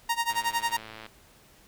sawtooth tone with tremolo, 932.3 Hz, A#5, in tune, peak -19 dBFS, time 0.09-0.77 s, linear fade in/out 5 ms, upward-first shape sine, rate 11 Hz, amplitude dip 90%
click train, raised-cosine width 0.3 ms, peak -26 dBFS, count 85, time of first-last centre 0.3-1.064 s, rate 110 Hz
effects pink hiss -57 dBFS RMS until 1.67 s

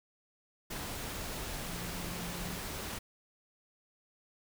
sine tone in noise, 174.3 Hz, F3, 3 cents flat, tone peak -43 dBFS, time 1.68-2.56 s, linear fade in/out 10 ms, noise pink, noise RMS -40 dBFS, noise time 0.7-2.99 s, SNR -6 dB, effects none

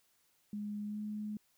sine tone with pitch glide, 207.7 to 211.1 Hz, G#3 to G#3, 0 to +29 cents, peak -37 dBFS, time 0.53-1.37 s, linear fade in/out 2 ms, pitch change +29 cents, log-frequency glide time 0.85-0.99 s, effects white hiss -73 dBFS RMS until 1.57 s

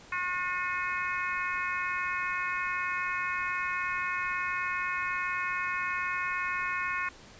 harmonic tone, 361.2 Hz, F#4, 42 cents flat, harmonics 3 / 4 / 5 / 6 / 7, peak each -34 / -35 / -36 / -37 / -37 dBFS, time 0.12-7.09 s, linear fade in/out 5 ms, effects pink hiss -52 dBFS RMS until 7.39 s + resampled to 16000 Hz

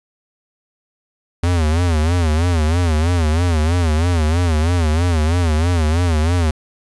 square tone with vibrato, 82.41 Hz, E2, in tune, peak -14 dBFS, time 1.43-6.51 s, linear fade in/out 5 ms, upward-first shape sine, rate 3.1 Hz, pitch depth 140 cents each way, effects resampled to 24000 Hz + 8-bit

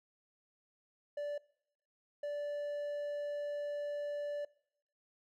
triangle tone bursts at uneven times, 583 Hz, D5, 13 cents flat, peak -34 dBFS, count 2, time 1.17-1.38 / 2.23-4.45 s, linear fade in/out 5 ms, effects noise-tail reverb RT60 0.7 s tail -22 dB re dry

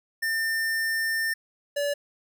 square tone pair in turn, 1800 / 575 Hz, A6 / D5, +39 / -37 cents, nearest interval octave + minor sixth, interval 1976 cents, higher first, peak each -25 dBFS, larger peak neither, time 0.22-1.34 / 1.76-1.94 s, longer first, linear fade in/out 10 ms, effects none

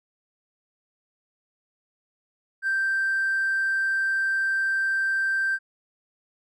sine tone with hard clipping, 1568 Hz, G6, in tune, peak -22 dBFS, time 2.62-5.59 s, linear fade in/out 50 ms, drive 1 dB, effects none

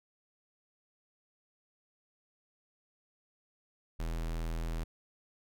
square tone, 41 Hz, E1, 9 cents flat, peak -34 dBFS, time 3.99-4.84 s, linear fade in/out 10 ms, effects none

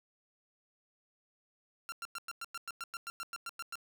sawtooth tone bursts, 1372 Hz, F6, 31 cents flat, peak -35 dBFS, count 15, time 1.89-3.755 s, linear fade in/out 0 ms, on 31 ms, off 100 ms, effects none

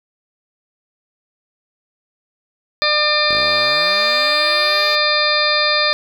harmonic tone, 600 Hz, D5, 37 cents sharp, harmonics 1 / 2 / 3 / 4 / 6 / 7 / 8, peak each -21 / -21 / -21 / -21 / -21 / -21 / -21 dBFS, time 2.82-5.93 s, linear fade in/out 0 ms
5% pulse linear sweep, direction up, 35 to 443.8 Hz, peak -18 dBFS, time 3.28-4.96 s, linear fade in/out 10 ms
effects none

